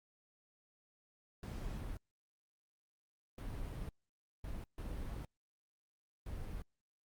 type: noise bursts at uneven times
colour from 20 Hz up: brown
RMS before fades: -43 dBFS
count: 5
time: 1.43-1.97 / 3.38-3.89 / 4.44-4.64 / 4.78-5.25 / 6.26-6.62 s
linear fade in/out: 2 ms
effects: Opus 48 kbps